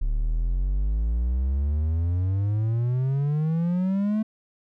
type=exponential sweep; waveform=triangle; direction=up; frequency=35 to 220 Hz; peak=-19 dBFS; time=0.01-4.23 s; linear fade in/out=10 ms; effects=none